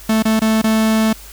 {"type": "tone with dropouts", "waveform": "45% pulse", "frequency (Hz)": 220, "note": "A3", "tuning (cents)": 0, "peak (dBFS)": -12, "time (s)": [0.09, 1.13], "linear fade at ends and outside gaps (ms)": 5, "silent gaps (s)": [[0.225, 0.252], [0.395, 0.417], [0.617, 0.64]], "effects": ["added 50 Hz sine -38 dBFS peak until 1.32 s", "white hiss -39 dBFS RMS until 1.32 s"]}